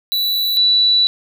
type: tone pair in turn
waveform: square / sine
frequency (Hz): 3951 / 3951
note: B7 / B7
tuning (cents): 0 / 0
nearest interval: unison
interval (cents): 0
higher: neither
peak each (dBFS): -16 / -10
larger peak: second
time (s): 0.12-0.57 / 0.57-1.07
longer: second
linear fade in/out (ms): 0
effects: none